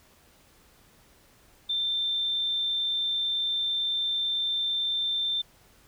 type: tone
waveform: sine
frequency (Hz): 3571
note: A7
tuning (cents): +25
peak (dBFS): -25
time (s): 1.69-5.42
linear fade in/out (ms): 10
effects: pink hiss -59 dBFS RMS until 5.87 s